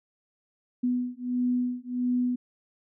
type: beating tone pair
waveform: sine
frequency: 246.9 / 248.4 Hz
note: B3 / B3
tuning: 0 / +10 cents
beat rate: 1.5 Hz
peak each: -28 dBFS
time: 0.83-2.36 s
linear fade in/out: 10 ms
effects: none